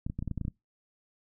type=clicks; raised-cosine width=5 ms; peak=-21 dBFS; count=10; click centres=0.065 / 0.099 / 0.19 / 0.225 / 0.277 / 0.313 / 0.377 / 0.413 / 0.451 / 0.481 s; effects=noise-tail reverb RT60 0.2 s tail -24 dB re dry